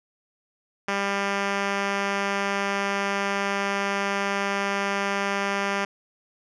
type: tone with low-pass filter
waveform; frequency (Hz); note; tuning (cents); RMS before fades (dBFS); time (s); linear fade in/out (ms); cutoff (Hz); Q
5% pulse; 198.9; G3; +25; -26; 0.88-5.85; 5; 4700; 0.69
effects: none